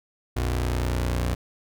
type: tone pair together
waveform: sawtooth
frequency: 60.2 / 90.2 Hz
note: B1 / F#2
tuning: -44 / -44 cents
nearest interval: perfect fifth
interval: 700 cents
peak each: -20 / -25 dBFS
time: 0.36-1.35 s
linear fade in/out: 10 ms
effects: none

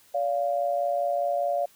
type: tone pair together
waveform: sine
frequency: 573 / 697.9 Hz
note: D5 / F5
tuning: -43 / -1 cents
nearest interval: minor third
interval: 342 cents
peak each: -26 dBFS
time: 0.14-1.66 s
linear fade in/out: 10 ms
effects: white hiss -58 dBFS RMS until 1.75 s

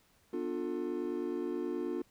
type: chord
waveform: triangle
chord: B half-diminished seventh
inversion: none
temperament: just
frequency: 246.9 / 296.3 / 355.6 / 444.5 Hz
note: B3 / D4 / F4 / A4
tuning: 0 / +15 / +31 / +18 cents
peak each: -39 / -37 / -34 / -40 dBFS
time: 0.33-2.02 s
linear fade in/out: 5 ms
effects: pink hiss -68 dBFS RMS until 2.1 s

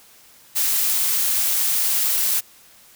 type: noise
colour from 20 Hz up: blue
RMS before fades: -20 dBFS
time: 0.55-2.41 s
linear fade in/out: 20 ms
effects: white hiss -50 dBFS RMS until 2.95 s

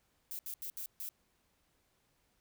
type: noise bursts at uneven times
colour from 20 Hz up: violet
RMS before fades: -42 dBFS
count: 5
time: 0.31-0.39 / 0.46-0.54 / 0.62-0.7 / 0.77-0.86 / 1-1.09 s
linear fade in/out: 0 ms
effects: pink hiss -75 dBFS RMS until 2.4 s

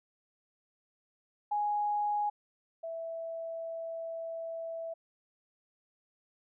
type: tone pair in turn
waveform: sine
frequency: 830.6 / 659.2 Hz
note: G#5 / E5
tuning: 0 / 0 cents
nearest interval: major third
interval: 400 cents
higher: first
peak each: -28 / -36 dBFS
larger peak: first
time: 1.51-2.3 / 2.83-4.94 s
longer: second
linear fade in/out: 10 ms
effects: none

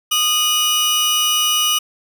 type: tone pair together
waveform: sawtooth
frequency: 1235 / 2935 Hz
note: D#6 / F#7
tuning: -13 / -15 cents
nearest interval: octave + minor third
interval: 1498 cents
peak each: -18 / -12 dBFS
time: 0.11-1.79 s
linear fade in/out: 10 ms
effects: none

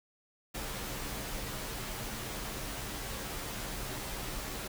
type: noise with comb filter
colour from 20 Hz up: pink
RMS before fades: -39 dBFS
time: 0.54-4.68 s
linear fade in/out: 10 ms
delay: 12 ms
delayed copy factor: -0.6
effects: none

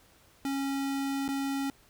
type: tone with dropouts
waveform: square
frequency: 274.8 Hz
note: C#4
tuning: 15 cents flat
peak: -30 dBFS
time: 0.45-1.7 s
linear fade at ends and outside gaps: 1 ms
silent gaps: 1.28-1.288 s
effects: pink hiss -61 dBFS RMS until 1.89 s

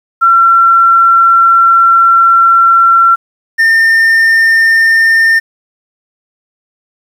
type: tone pair in turn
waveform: sine / triangle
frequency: 1358 / 1810.3 Hz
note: F6 / A6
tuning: -49 / +49 cents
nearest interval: perfect fourth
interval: 498 cents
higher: second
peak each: -3 dBFS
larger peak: neither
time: 0.21-3.16 / 3.58-5.4 s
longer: first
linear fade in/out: 20 ms
effects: 7-bit

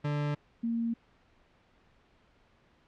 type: tone pair in turn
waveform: 40% pulse / sine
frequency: 146.83 / 231.2 Hz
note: D3 / A#3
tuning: 0 / -14 cents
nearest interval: minor sixth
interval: 786 cents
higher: second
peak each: -28 / -28 dBFS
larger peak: neither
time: 0.04-0.35 / 0.63-0.94 s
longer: neither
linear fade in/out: 10 ms
effects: pink hiss -65 dBFS RMS until 2.87 s + low-pass 3000 Hz 12 dB/octave

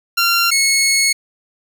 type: tone pair in turn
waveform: 15% pulse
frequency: 1379 / 2189 Hz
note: F6 / C#7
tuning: -22 / -22 cents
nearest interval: minor sixth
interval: 800 cents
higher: second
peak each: -6 / -6 dBFS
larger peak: neither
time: 0.17-0.51 / 0.51-1.13 s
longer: second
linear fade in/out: 10 ms
effects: none

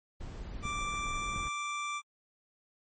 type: noise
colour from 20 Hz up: brown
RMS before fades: -41 dBFS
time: 0.2-1.49 s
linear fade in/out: 10 ms
type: tone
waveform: 25% pulse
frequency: 1174.7 Hz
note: D6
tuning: in tune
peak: -30 dBFS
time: 0.62-2.02 s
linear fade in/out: 50 ms
type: clicks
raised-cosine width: 5 ms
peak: -27 / -26 dBFS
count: 2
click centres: 0.654 / 1.361 s
effects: MP3 32 kbps

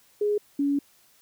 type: tone pair in turn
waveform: sine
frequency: 415.2 / 283 Hz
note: G#4 / C#4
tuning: 0 / +36 cents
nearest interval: perfect fifth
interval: 664 cents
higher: first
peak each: -21 dBFS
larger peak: neither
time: 0.21-0.38 / 0.59-0.79 s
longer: second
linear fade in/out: 5 ms
effects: white hiss -60 dBFS RMS until 1.21 s

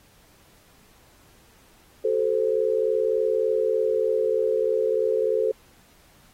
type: chord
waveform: sine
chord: F# diminished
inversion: none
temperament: equal with one note detuned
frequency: 379.7 / 440 / 523.3 Hz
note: F#4 / A4 / C5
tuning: +45 / 0 / 0 cents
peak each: -28 / -22 / -25 dBFS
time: 2.04-5.52 s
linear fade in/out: 10 ms
effects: pink hiss -57 dBFS RMS until 6.33 s + AAC 48 kbps

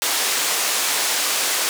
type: band-pass noise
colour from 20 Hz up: white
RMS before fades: -21 dBFS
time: 0.02-1.69 s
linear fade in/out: 0 ms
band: 410 to 9300 Hz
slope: 12 dB/octave
effects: none

